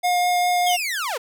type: tone with vibrato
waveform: square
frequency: 714 Hz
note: F5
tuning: 38 cents sharp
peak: -18 dBFS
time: 0.03-0.77 s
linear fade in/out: 20 ms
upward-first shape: triangle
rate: 4.9 Hz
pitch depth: 9 cents each way
type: linear sweep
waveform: sawtooth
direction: down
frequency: 3369 to 415.3 Hz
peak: -20 dBFS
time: 0.66-1.18 s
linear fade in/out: 10 ms
effects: none